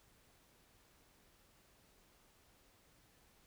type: silence
effects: pink hiss -69 dBFS RMS until 3.46 s